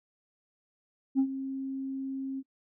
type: tone with ADSR envelope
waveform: sine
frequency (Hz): 268.2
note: C4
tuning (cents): +43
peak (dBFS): -18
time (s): 1.15-2.43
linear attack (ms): 41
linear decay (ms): 75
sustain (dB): -14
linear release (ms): 43
effects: noise-tail reverb RT60 0.1 s tail -20 dB re dry + tanh soft clip ceiling -19 dBFS